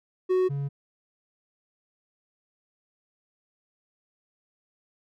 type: tone pair in turn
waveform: triangle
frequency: 370 / 140.53 Hz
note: F#4 / C#3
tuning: 0 / +24 cents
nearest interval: octave + perfect fourth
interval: 1676 cents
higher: first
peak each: -18 / -25 dBFS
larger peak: first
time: 0.29-0.49 / 0.49-0.69 s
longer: neither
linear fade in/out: 20 ms
effects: none